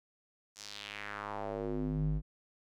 square tone with band-pass filter sweep, 51.5 Hz, G#1, 14 cents flat, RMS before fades -37 dBFS, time 0.55-2.22 s, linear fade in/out 50 ms, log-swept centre 6600 to 100 Hz, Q 2.3, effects none

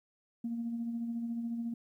sine tone with tremolo, 233.1 Hz, A#3, in tune, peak -31 dBFS, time 0.44-1.74 s, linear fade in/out 5 ms, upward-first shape sine, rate 14 Hz, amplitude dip 40%, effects tanh soft clip ceiling -28 dBFS + 12-bit

